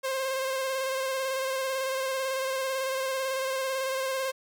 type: tone with vibrato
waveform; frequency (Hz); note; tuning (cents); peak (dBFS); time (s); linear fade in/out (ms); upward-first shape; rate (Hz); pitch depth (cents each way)
sawtooth; 529; C5; +19; -24; 0.03-4.32; 20; square; 18; 22
effects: none